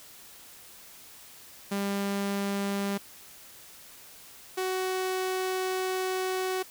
sawtooth tone pair in turn, 199.4 / 373.5 Hz, G3 / F#4, +30 / +16 cents, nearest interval major seventh, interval 1086 cents, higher second, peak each -24 dBFS, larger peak neither, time 1.71-2.98 / 4.57-6.63 s, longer second, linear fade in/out 10 ms, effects white hiss -50 dBFS RMS until 6.7 s

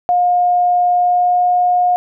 sine tone with pitch glide, 713 to 717.5 Hz, F5 to F5, +36 to +47 cents, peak -10 dBFS, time 0.09-1.96 s, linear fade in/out 0 ms, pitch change +11 cents, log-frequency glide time 0.93-1.45 s, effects none

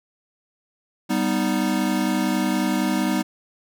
square chord, G augmented, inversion none, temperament equal, 196 / 246.9 / 311.1 Hz, G3 / B3 / D#4, 0 / 0 / 0 cents, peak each -25 dBFS, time 1.09-3.23 s, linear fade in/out 20 ms, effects none

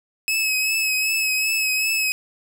sawtooth tone with vibrato, 2573 Hz, E7, 43 cents flat, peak -16 dBFS, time 0.28-2.12 s, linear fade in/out 0 ms, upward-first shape triangle, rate 2.6 Hz, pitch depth 37 cents each way, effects none

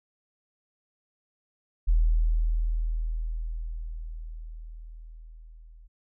sine tone with level ramp, 40.23 Hz, E1, 41 cents flat, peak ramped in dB -17 to -47 dBFS, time 1.87-5.88 s, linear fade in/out 20 ms, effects none

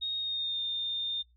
sine tone with pitch glide, 3729 to 3629 Hz, A#7 to A#7, 0 to -47 cents, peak -30 dBFS, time 0.01-1.23 s, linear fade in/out 20 ms, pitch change -47 cents, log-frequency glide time 0.19-0.61 s, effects noise-tail reverb RT60 0.2 s tail -24 dB re dry + added 60 Hz sine -61 dBFS peak until 1.36 s

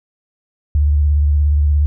sine tone with vibrato, 73.42 Hz, D2, in tune, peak -10 dBFS, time 0.75-1.86 s, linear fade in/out 0 ms, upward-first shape sine, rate 17 Hz, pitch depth 57 cents each way, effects none

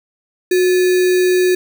sine tone with sample-and-hold, 364.7 Hz, F#4, 25 cents flat, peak -10 dBFS, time 0.51-1.55 s, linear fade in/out 5 ms, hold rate 2100 Hz, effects none

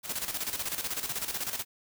white noise with tremolo, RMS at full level -32 dBFS, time 0.03-1.65 s, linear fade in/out 50 ms, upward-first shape square, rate 16 Hz, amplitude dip 65%, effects none

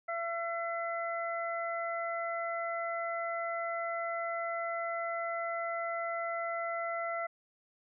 harmonic tone, 675 Hz, E5, 41 cents sharp, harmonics 1 / 2 / 3, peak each -35 / -38 / -40 dBFS, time 0.08-7.27 s, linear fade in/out 10 ms, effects none

